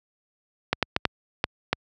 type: clicks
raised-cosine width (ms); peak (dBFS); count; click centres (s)
0.3; -4; 6; 0.73 / 0.827 / 0.964 / 1.053 / 1.441 / 1.73
effects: high-pass 60 Hz 12 dB/octave